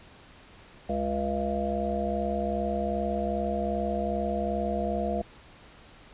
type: harmonic tone with a mistuned harmonic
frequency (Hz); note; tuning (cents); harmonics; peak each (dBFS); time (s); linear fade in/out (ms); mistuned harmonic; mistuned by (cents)
69.3; C#2; 0; 1 / 3 / 5 / 7 / 9 / 10; -35 / -32 / -37 / -34 / -34 / -31; 0.89-5.22; 5; 10; -17
effects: pink hiss -52 dBFS RMS until 6.13 s + resampled to 8000 Hz